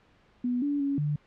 sine tone with pitch steps, 245.9 / 287.5 / 279.6 / 148 Hz, B3 / D4 / C#4 / D3, -7 / -37 / +15 / +14 cents, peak -25 dBFS, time 0.44-1.16 s, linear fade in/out 5 ms, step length 180 ms, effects pink hiss -62 dBFS RMS until 1.26 s + low-pass 3000 Hz 12 dB/octave

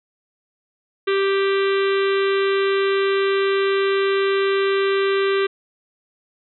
harmonic tone, 392 Hz, G4, in tune, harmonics 1 / 3 / 4 / 5 / 6 / 7 / 8 / 9 / 10, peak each -17 / -27 / -29 / -31 / -33 / -34 / -35 / -36 / -37 dBFS, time 1.07-5.47 s, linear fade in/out 10 ms, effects none

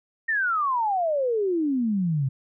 sine exponential sweep, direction down, 1864.7 to 128.4 Hz, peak -21 dBFS, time 0.28-2.29 s, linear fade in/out 10 ms, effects none

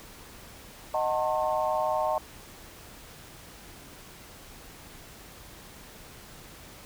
sine chord, D# diminished seventh, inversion none, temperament just, 622.3 / 746.7 / 896 / 1075.3 Hz, D#5 / F#5 / A5 / C6, 0 / +16 / +31 / +47 cents, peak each -28 / -31 / -30 / -33 dBFS, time 0.94-2.18 s, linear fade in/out 2 ms, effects pink hiss -48 dBFS RMS until 6.85 s

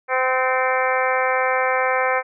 harmonic tone with a mistuned harmonic, 257.8 Hz, C4, 26 cents flat, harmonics 2 / 3 / 4 / 5 / 6 / 7 / 8 / 9, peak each -22 / -24 / -25 / -26 / -27 / -27 / -28 / -29 dBFS, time 0.08-2.23 s, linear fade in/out 50 ms, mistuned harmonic 8, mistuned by +33 cents, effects none

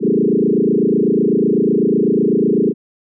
sine tone with frequency modulation, 313.1 Hz, D#4, 11 cents sharp, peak -11 dBFS, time 0-2.74 s, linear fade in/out 50 ms, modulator 28 Hz, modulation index 4.5, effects none

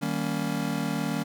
square chord, Eb dominant seventh, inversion none, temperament just, 155.56 / 194.45 / 233.3 / 280 Hz, Eb3 / G3 / Bb3 / Db4, 0 / -14 / +2 / +18 cents, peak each -33 dBFS, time 0.01-1.24 s, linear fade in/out 20 ms, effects none

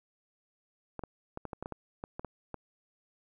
clicks, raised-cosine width 1 ms, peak -24 dBFS, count 12, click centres 0.993 / 1.037 / 1.374 / 1.453 / 1.532 / 1.626 / 1.659 / 1.723 / 2.039 / 2.195 / 2.247 / 2.543 s, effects 11-bit

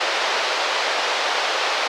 pink band-pass noise, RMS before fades -22 dBFS, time 0-1.88 s, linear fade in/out 10 ms, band 510 to 5000 Hz, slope 24 dB/octave, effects none

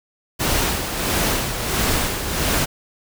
pink noise with tremolo, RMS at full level -19 dBFS, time 0.39-2.66 s, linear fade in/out 20 ms, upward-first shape sine, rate 1.5 Hz, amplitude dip 55%, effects none

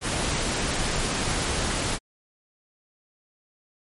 pink noise, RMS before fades -26 dBFS, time 0.01-1.99 s, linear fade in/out 50 ms, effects MP3 48 kbps

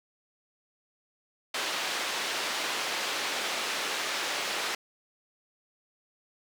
white band-pass noise, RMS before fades -32 dBFS, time 1.54-4.75 s, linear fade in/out 5 ms, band 350 to 4000 Hz, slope 12 dB/octave, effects none

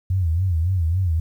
sine tone with vibrato, 87.31 Hz, F2, in tune, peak -17 dBFS, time 0.1-1.2 s, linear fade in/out 5 ms, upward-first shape sine, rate 3.6 Hz, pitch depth 160 cents each way, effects 9-bit

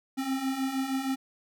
square beating tone pair, 261.6 / 268 Hz, C4 / C4, 0 / +42 cents, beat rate 6.4 Hz, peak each -35 / -30 dBFS, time 0.17-1.16 s, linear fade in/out 20 ms, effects none

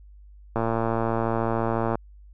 click train, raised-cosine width 1 ms, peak -11 dBFS, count 160, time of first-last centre 0.56-1.955 s, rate 114 Hz, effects added 50 Hz sine -45 dBFS peak until 2.33 s

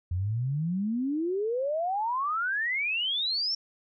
sine exponential sweep, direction up, 84.9 to 5550 Hz, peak -26 dBFS, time 0.11-3.55 s, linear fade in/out 5 ms, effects none

